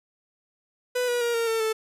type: tone with pitch steps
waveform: 45% pulse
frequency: 496.5 / 484.6 / 473 / 461.6 / 450.6 / 439.8 Hz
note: B4 / B4 / A#4 / A#4 / A4 / A4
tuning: +9 / -33 / +25 / -17 / +41 / -1 cents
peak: -23 dBFS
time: 0.95-1.73 s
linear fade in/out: 10 ms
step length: 130 ms
effects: resampled to 32000 Hz